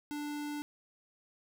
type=tone; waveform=square; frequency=294.2 Hz; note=D4; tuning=3 cents sharp; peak=-37 dBFS; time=0.11-0.62 s; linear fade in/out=0 ms; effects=13-bit